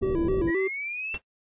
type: low-pass noise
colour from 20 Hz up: pink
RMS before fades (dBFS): -31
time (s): 0.01-0.51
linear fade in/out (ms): 10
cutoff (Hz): 560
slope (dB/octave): 48
type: tone with vibrato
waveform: triangle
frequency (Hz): 357.2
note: F4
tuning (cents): +39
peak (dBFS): -21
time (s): 0.02-0.68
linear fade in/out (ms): 10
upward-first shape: square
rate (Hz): 3.8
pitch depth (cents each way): 120
type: linear sweep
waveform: sine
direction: up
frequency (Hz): 1864.7 to 2728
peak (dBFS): -30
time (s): 0.47-1.18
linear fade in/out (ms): 20
type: noise with exponential decay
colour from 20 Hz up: pink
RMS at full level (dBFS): -31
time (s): 1.14-1.22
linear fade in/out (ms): 2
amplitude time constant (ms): 16
effects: noise-tail reverb RT60 0.1 s tail -23 dB re dry + resampled to 8000 Hz

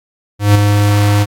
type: tone with ADSR envelope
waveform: square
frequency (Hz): 102.8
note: G#2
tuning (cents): -17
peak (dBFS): -4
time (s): 0.39-1.26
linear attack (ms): 160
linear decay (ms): 9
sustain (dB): -5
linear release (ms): 39
effects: AAC 48 kbps

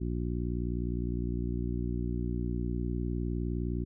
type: harmonic tone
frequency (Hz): 59.7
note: A#1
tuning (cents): +42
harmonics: 1 / 2 / 3 / 4 / 5 / 6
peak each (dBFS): -33 / -36 / -38 / -39 / -40 / -41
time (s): 0-3.85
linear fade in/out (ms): 20
effects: none

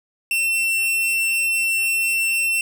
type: tone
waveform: 45% pulse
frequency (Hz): 2699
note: E7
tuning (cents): +40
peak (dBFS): -18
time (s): 0.31-2.61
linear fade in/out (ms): 2
effects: none

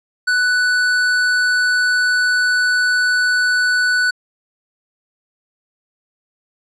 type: tone with hard clipping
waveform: sine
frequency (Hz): 1487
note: F#6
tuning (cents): +8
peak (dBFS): -15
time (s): 0.27-4.11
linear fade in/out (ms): 10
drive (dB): 14
effects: low-pass 8000 Hz 12 dB/octave

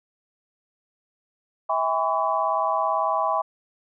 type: tone cluster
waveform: sine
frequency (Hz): 649 / 810 / 1012 / 1130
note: E5 / G#5 / B5 / C#6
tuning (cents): -27 / -43 / +42 / +33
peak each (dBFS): -26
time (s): 1.69-3.42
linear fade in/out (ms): 10
effects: none

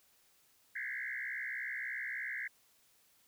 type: tone with frequency modulation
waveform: sine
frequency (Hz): 1864.7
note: A#6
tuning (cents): 0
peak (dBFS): -37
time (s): 0.75-2.48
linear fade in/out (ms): 10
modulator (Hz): 63.4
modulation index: 4.3
effects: white hiss -69 dBFS RMS until 3.27 s

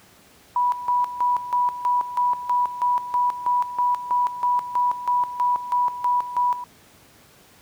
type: tone with tremolo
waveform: sine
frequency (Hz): 981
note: B5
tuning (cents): -12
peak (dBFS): -17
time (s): 0.56-6.64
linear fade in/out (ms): 2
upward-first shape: square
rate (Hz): 3.1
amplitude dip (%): 75
effects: pink hiss -52 dBFS RMS until 7.61 s + high-pass 80 Hz 12 dB/octave

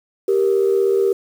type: tone pair together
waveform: sine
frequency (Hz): 392 / 468.4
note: G4 / A#4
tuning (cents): 0 / +8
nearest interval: minor third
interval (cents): 308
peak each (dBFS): -14 / -18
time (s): 0.28-1.13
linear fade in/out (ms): 5
effects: tanh soft clip ceiling -7 dBFS + 7-bit

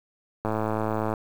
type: click train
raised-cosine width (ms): 1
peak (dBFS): -13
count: 76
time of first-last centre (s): 0.45-1.138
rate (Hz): 109
effects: 7-bit

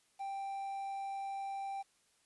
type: tone with quantisation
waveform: triangle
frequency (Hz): 786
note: G5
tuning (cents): +4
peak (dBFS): -36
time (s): 0.19-1.83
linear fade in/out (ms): 20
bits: 10
effects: white hiss -72 dBFS RMS until 2.25 s + resampled to 24000 Hz

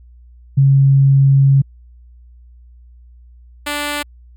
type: tone pair in turn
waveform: sine / 5% pulse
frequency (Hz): 137 / 292.5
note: C#3 / D4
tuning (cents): -20 / -7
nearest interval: octave + minor second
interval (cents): 1313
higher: second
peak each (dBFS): -7 / -8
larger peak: first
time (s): 0.57-1.62 / 3.66-4.03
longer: first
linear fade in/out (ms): 10
effects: added 60 Hz sine -40 dBFS peak until 4.36 s

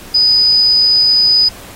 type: tone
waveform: sine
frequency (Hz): 4978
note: D#8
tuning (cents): 0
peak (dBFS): -7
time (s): 0.14-1.49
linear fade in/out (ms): 10
effects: pink hiss -35 dBFS RMS until 1.75 s + AAC 48 kbps

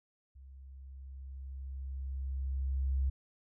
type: tone with level ramp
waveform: sine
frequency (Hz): 66.8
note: C2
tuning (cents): +36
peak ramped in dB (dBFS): -50 to -27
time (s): 0.35-3.1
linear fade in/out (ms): 10
effects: none

